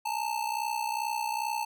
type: ring-modulated tone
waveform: square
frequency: 881 Hz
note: A5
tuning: 2 cents sharp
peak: -27 dBFS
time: 0.05-1.65 s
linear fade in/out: 10 ms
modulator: 31.2 Hz
effects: none